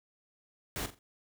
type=noise with echo; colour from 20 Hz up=pink; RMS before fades=-36 dBFS; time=0.76-0.86 s; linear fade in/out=0 ms; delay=43 ms; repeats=3; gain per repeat=-11 dB; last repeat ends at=0.989 s; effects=none